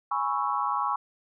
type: chord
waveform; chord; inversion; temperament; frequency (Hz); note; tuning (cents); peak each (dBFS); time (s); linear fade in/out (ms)
sine; C# minor seventh; second; equal; 830.6 / 987.8 / 1108.7 / 1318.5; G#5 / B5 / C#6 / E6; 0 / 0 / 0 / 0; -31 / -31 / -28 / -33; 0.11-0.96; 5
effects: none